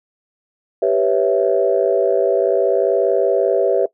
sine chord, C# half-diminished seventh, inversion second, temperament equal, 392 / 493.9 / 554.4 / 659.3 Hz, G4 / B4 / C#5 / E5, 0 / 0 / 0 / 0 cents, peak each -18 dBFS, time 0.82-3.86 s, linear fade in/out 5 ms, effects noise-tail reverb RT60 0.1 s tail -19 dB re dry + tanh soft clip ceiling -2 dBFS

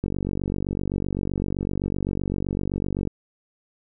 click train, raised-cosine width 3 ms, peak -13 dBFS, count 146, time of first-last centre 0.04-3.073 s, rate 47.8 Hz, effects none

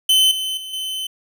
45% pulse tone with level steps, 3052 Hz, G7, 47 cents flat, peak -11 / -21 / -29 / -23 dBFS, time 0.09-1.07 s, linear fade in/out 5 ms, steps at 0.31 / 0.57 / 0.73 s, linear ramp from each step 5 ms, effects none

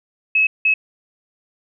sine tone bursts at uneven times, 2578 Hz, E7, 39 cents flat, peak -12 dBFS, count 2, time 0.35-0.47 / 0.65-0.74 s, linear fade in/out 5 ms, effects none

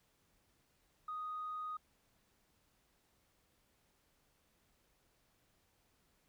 sine tone, 1244.5 Hz, D#6, in tune, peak -39 dBFS, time 1.08-1.77 s, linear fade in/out 5 ms, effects tanh soft clip ceiling -35 dBFS + pink hiss -75 dBFS RMS until 6.28 s

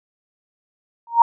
sine tone with exponential growth, 932.3 Hz, A#5, in tune, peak -3 dBFS, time 1.07-1.22 s, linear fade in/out 2 ms, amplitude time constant 31 ms, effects none

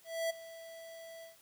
square tone with ADSR envelope, 659.3 Hz, E5, in tune, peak -31 dBFS, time 0.04-1.37 s, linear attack 260 ms, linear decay 13 ms, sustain -17 dB, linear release 140 ms, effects white hiss -63 dBFS RMS until 1.41 s

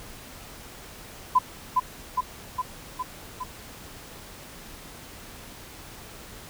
sine tone with echo, 1009 Hz, B5, 37 cents sharp, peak -14 dBFS, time 1.35-1.39 s, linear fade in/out 10 ms, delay 410 ms, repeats 5, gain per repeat -3 dB, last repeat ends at 3.44 s, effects pink hiss -44 dBFS RMS until 6.49 s

